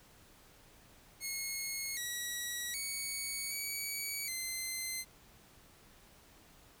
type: tone with pitch steps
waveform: 10% pulse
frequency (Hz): 2172 / 1927 / 2233 / 2268 / 2067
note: C#7 / B6 / C#7 / C#7 / C7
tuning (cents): -36 / -43 / +12 / +39 / -22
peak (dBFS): -28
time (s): 1.2-5.05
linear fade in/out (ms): 50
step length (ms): 770
effects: pink hiss -61 dBFS RMS until 6.8 s